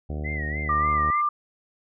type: harmonic tone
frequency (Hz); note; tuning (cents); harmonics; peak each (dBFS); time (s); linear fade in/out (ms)
75.2; D2; +42; 1 / 2 / 3 / 4 / 5 / 6 / 7 / 8 / 9 / 10; -29 / -35 / -39 / -41 / -43 / -45 / -46 / -47 / -48 / -49; 0.09-1.11; 10
type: tone with vibrato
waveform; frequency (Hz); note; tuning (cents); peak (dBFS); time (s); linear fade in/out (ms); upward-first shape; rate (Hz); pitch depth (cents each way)
sine; 1975.5; B6; 0; -30; 0.24-1.22; 20; sine; 3.4; 110
type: tone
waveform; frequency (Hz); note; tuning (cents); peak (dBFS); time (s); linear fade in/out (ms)
sine; 1190; D6; +22; -20; 0.69-1.29; 5
effects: none